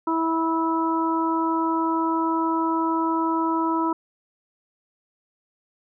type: harmonic tone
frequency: 326.3 Hz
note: E4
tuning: 18 cents flat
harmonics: 1 / 2 / 3 / 4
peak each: -23 / -35 / -24 / -29 dBFS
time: 0.07-3.93 s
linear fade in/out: 5 ms
effects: none